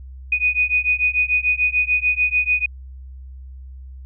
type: beating tone pair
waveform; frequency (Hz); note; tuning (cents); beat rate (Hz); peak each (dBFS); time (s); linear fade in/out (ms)
sine; 2480 / 2486.8; D#7 / D#7; -6 / -2; 6.8; -19; 0.32-2.66; 5
effects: added 65 Hz sine -34 dBFS peak until 4.05 s